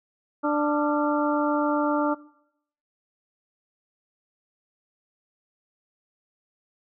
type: harmonic tone with a mistuned harmonic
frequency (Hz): 295.4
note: D4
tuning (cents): +10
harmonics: 1 / 2 / 3 / 4 / 5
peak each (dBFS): -24 / -27 / -29 / -30 / -31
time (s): 0.43-2.15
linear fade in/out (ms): 20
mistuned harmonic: 5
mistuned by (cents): -120
effects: noise-tail reverb RT60 0.7 s tail -19 dB re dry